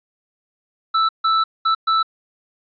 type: tone bursts at uneven times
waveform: square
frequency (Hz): 1318.5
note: E6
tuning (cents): 0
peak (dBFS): -15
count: 4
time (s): 0.94-1.09 / 1.24-1.44 / 1.65-1.75 / 1.87-2.03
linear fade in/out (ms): 10
effects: resampled to 11025 Hz + 9-bit